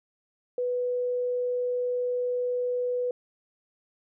sine tone, 493.9 Hz, B4, in tune, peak -25 dBFS, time 0.58-3.11 s, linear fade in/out 2 ms, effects none

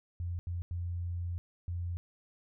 sine tone bursts at uneven times, 87.2 Hz, F2, 2 cents flat, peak -33 dBFS, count 4, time 0.2-0.39 / 0.47-0.62 / 0.71-1.38 / 1.68-1.97 s, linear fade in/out 0 ms, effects none

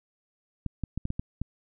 clicks, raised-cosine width 5 ms, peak -18 dBFS, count 7, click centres 0.663 / 0.837 / 0.976 / 1.054 / 1.104 / 1.195 / 1.416 s, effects none

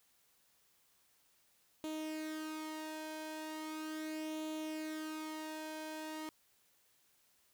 sawtooth tone with flanger, 311.9 Hz, D#4, 4 cents sharp, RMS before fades -43 dBFS, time 1.84-6.29 s, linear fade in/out 0 ms, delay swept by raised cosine 0.29 to 1.23 ms, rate 0.38 Hz, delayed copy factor +0.55, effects white hiss -72 dBFS RMS until 7.53 s

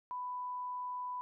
sine tone, 994 Hz, B5, 11 cents sharp, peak -37 dBFS, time 0.11-1.21 s, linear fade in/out 0 ms, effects none

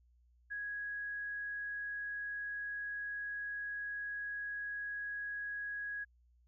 sine tone, 1661.2 Hz, G#6, in tune, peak -38 dBFS, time 0.5-6.05 s, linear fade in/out 20 ms, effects added 60 Hz sine -65 dBFS peak until 6.47 s

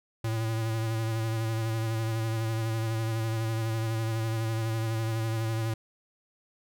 square tone with vibrato, 112.2 Hz, A2, 34 cents sharp, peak -28 dBFS, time 0.24-5.74 s, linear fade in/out 5 ms, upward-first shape sine, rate 12 Hz, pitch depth 29 cents each way, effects none

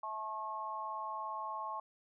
harmonic tone, 217 Hz, A3, 24 cents flat, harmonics 3 / 4 / 5, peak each -48 / -42 / -40 dBFS, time 0.03-1.8 s, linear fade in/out 5 ms, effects none

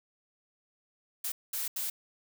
blue noise bursts at uneven times, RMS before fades -34 dBFS, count 3, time 1.24-1.32 / 1.53-1.68 / 1.76-1.9 s, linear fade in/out 5 ms, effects none

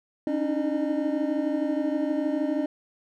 triangle tone cluster, 277 / 303.6 / 316.1 / 608 Hz, C#4 / D#4 / D#4 / D#5, -1 / -42 / +27 / -40 cents, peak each -26 / -26 / -31 / -29 dBFS, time 0.27-2.66 s, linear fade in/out 2 ms, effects none

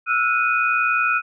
sine tone cluster, 1325 / 1445 / 2486 Hz, E6 / F#6 / D#7, +9 / -41 / -2 cents, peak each -21 dBFS, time 0.06-1.22 s, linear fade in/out 50 ms, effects none

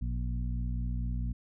harmonic tone with a mistuned harmonic, 60 Hz, B1, 49 cents flat, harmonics 1 / 2 / 3 / 4, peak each -31 / -37 / -41 / -43 dBFS, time 0.01-1.33 s, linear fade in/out 10 ms, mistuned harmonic 1, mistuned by -130 cents, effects none

